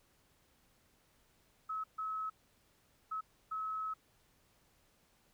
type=tone bursts at uneven times; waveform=sine; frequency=1289 Hz; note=E6; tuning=39 cents flat; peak=-36 dBFS; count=4; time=1.69-1.84 / 1.98-2.3 / 3.11-3.21 / 3.51-3.94 s; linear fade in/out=10 ms; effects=pink hiss -71 dBFS RMS until 5.33 s